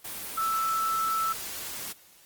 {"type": "tone in noise", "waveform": "sine", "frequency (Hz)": 1318.5, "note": "E6", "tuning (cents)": 0, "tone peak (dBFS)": -25, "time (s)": [0.37, 1.33], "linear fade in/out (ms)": 10, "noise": "white", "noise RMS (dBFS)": -37, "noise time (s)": [0.04, 1.93], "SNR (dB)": 9, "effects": ["white hiss -56 dBFS RMS until 2.25 s", "Opus 24 kbps"]}